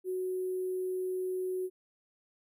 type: tone with sample-and-hold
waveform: sine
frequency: 370 Hz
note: F#4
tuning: in tune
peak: -31 dBFS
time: 0.04-1.7 s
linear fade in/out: 50 ms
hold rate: 11025 Hz
effects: none